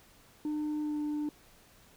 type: tone with pitch glide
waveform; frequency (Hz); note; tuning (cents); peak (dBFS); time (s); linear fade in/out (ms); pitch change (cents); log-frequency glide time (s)
sine; 301.6 to 298.1; D4 to D4; +46 to +26; -28; 0.45-1.29; 2; -20; 0.81-0.97
effects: tanh soft clip ceiling -30 dBFS + pink hiss -60 dBFS RMS until 1.96 s